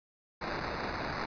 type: noise with sample-and-hold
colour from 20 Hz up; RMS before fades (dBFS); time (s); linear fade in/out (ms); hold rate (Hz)
violet; -36; 0.41-1.26; 10; 3150
effects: resampled to 11025 Hz